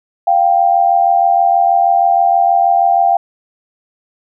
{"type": "tone pair together", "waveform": "sine", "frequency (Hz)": [697.7, 784], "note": ["F5", "G5"], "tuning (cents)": [-2, 0], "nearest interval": "major second", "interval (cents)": 202, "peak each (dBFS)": -11, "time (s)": [0.27, 3.17], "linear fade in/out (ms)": 5, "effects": []}